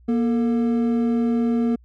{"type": "tone pair together", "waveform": "triangle", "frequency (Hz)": [236.8, 446], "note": ["A#3", "A4"], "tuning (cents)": [27, 23], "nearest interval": "major seventh", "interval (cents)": 1096, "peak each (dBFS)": [-16, -26], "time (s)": [0.08, 1.76], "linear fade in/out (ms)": 10, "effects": ["added 60 Hz sine -48 dBFS peak until 1.84 s"]}